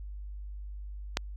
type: click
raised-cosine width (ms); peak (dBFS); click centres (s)
0.2; -9; 1.171
effects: added 50 Hz sine -38 dBFS peak until 1.36 s